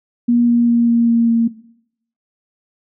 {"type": "tone with pitch steps", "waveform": "sine", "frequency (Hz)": [238.7, 237.1, 235.4, 233.8, 232.2, 230.6], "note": ["A#3", "A#3", "A#3", "A#3", "A#3", "A#3"], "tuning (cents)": [41, 30, 17, 5, -7, -19], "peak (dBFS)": -10, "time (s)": [0.28, 1.48], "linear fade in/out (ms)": 10, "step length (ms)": 200, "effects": ["noise-tail reverb RT60 0.7 s tail -18 dB re dry"]}